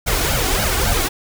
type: noise with flanger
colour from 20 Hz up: pink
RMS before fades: -18 dBFS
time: 0.06-1.09 s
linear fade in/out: 20 ms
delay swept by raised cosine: 1.3 to 2.8 ms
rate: 3.6 Hz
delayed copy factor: +0.9
effects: none